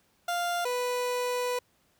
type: tone pair in turn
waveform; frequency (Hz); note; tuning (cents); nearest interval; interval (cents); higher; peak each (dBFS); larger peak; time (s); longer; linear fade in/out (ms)
30% pulse; 698.5 / 493.9; F5 / B4; 0 / 0; tritone; 600; first; -25; neither; 0.28-0.65 / 0.65-1.59; second; 5
effects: pink hiss -68 dBFS RMS until 1.99 s + high-pass 60 Hz 12 dB/octave